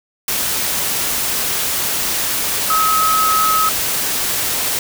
sine tone in noise, 1280 Hz, D#6, 49 cents sharp, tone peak -13 dBFS, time 2.7-3.69 s, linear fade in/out 2 ms, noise white, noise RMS -19 dBFS, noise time 0.28-4.79 s, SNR +3 dB, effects none

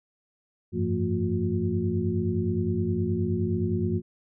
sine tone cluster, 93.2 / 102.8 / 171.5 / 224.9 / 359.7 Hz, F#2 / G#2 / F3 / A3 / F#4, +13 / -17 / -31 / +38 / -49 cents, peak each -30 dBFS, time 0.72-4.02 s, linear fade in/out 50 ms, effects none

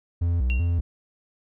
triangle tone with vibrato, 73 Hz, D2, 10 cents flat, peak -18 dBFS, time 0.21-0.81 s, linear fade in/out 10 ms, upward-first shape square, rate 2.6 Hz, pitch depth 280 cents each way
sine tone with exponential decay, 2751 Hz, F7, 27 cents flat, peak -27 dBFS, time 0.5-0.78 s, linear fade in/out 0 ms, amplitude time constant 59 ms
effects none

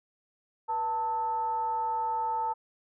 sine tone with frequency modulation, 890 Hz, A5, 20 cents sharp, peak -27 dBFS, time 0.68-2.54 s, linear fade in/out 20 ms, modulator 404 Hz, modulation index 0.38, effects none

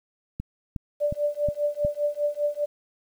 click train, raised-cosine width 5 ms, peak -18 dBFS, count 5, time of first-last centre 0.4-1.849 s, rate 2.76 Hz
sine tone with tremolo, 587.3 Hz, D5, in tune, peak -19 dBFS, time 1-2.66 s, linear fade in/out 20 ms, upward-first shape triangle, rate 5 Hz, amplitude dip 100%
effects 9-bit

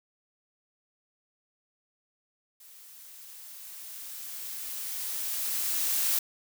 blue noise with level ramp, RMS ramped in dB -52 to -26 dBFS, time 2.6-6.19 s, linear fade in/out 5 ms, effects none

